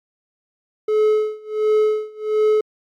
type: tone with tremolo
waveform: triangle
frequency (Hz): 428.9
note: A4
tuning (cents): -44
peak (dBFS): -10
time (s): 0.88-2.61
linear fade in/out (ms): 5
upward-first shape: sine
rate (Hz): 1.4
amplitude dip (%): 95
effects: MP3 96 kbps